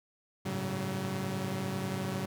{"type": "tone cluster", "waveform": "sawtooth", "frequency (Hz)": [100.9, 110.9, 139, 189.3], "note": ["G#2", "A2", "C#3", "F#3"], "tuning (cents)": [-49, 14, 5, 40], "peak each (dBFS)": [-39, -37, -34, -31], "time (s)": [0.45, 2.26], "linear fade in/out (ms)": 10, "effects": []}